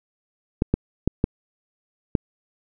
clicks, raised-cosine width 3 ms, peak -5 dBFS, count 5, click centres 0.621 / 0.74 / 1.076 / 1.241 / 2.152 s, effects none

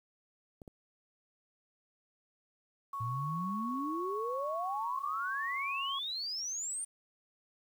clicks, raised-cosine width 2 ms, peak -35 dBFS, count 2, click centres 0.618 / 0.678 s
sine tone with pitch glide, 1108.7 to 1099.8 Hz, C#6 to C#6, 0 to -14 cents, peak -36 dBFS, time 2.93-5.99 s, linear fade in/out 5 ms, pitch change -14 cents, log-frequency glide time 5.6-5.78 s
sine exponential sweep, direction up, 110 to 9150 Hz, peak -35 dBFS, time 3-6.85 s, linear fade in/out 10 ms
effects 10-bit

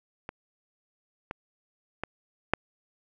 clicks, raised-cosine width 0.5 ms, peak -21 / -19 / -16 / -6 dBFS, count 4, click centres 0.291 / 1.311 / 2.036 / 2.536 s, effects none

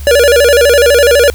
square tone with vibrato, 523.3 Hz, C5, in tune, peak -5 dBFS, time 0.07-1.3 s, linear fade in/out 0 ms, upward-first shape square, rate 12 Hz, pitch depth 160 cents each way, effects added 71 Hz sine -21 dBFS peak until 1.34 s + white hiss -35 dBFS RMS until 1.34 s

